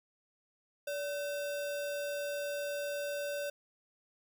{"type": "tone with sample-and-hold", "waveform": "sine", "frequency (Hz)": 576, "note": "D5", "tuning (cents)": -34, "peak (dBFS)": -34, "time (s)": [0.87, 3.5], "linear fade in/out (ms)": 5, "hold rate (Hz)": 2100, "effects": []}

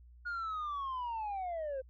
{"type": "linear sweep", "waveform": "sine", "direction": "down", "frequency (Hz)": [1443, 510], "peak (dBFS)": -33, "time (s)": [0.25, 1.82], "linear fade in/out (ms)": 20, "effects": ["tanh soft clip ceiling -34 dBFS", "added 60 Hz sine -54 dBFS peak until 1.89 s"]}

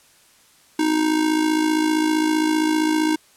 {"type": "tone with amplitude modulation", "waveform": "square", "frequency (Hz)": 311.6, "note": "D#4", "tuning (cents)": 3, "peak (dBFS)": -15, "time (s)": [0.79, 3.16], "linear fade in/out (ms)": 5, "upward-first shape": "sine", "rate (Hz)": 55.3, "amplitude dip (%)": 60, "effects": ["white hiss -54 dBFS RMS until 3.36 s", "low-pass 11000 Hz 12 dB/octave"]}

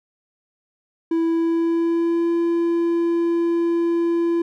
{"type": "tone with pitch glide", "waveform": "triangle", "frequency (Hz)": [329.9, 338.6], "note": ["E4", "E4"], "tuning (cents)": [1, 46], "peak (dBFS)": -15, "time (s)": [1.11, 4.42], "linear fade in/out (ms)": 5, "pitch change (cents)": 45, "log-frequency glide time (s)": [1.24, 2.31], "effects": []}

